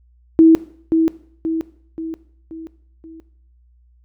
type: tone with echo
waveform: sine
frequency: 324.1 Hz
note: E4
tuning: 29 cents flat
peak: -5 dBFS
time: 0.39-0.55 s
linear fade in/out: 0 ms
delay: 530 ms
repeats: 5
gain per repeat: -6 dB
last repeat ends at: 3.2 s
effects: noise-tail reverb RT60 0.6 s tail -18 dB re dry + added 60 Hz sine -50 dBFS peak until 4.04 s